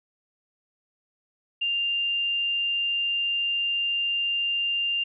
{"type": "tone", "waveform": "sine", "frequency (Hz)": 2794, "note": "F7", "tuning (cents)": 0, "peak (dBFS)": -23, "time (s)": [1.61, 5.04], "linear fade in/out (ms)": 10, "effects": []}